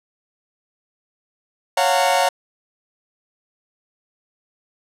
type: chord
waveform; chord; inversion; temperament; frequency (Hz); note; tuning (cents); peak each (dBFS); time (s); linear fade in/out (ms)
40% pulse; Gb major seventh; second; equal with one note detuned; 554.4 / 698.5 / 740 / 915.3; Db5 / F5 / Gb5 / Bb5; 0 / 0 / 0 / -32; -20; 1.77-2.29; 5
effects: low-pass 12000 Hz 12 dB/octave